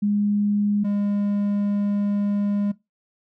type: tone pair in turn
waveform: sine / triangle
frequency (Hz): 205.7 / 203.6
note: G#3 / G#3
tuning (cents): -16 / -34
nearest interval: unison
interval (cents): 18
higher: first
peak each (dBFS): -18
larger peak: neither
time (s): 0.02-0.84 / 0.84-2.72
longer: second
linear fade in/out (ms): 10
effects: noise-tail reverb RT60 0.2 s tail -19 dB re dry